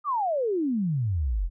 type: exponential sweep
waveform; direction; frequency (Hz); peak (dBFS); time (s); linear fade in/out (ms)
sine; down; 1244.5 to 38.99; -23; 0.04-1.5; 50
effects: none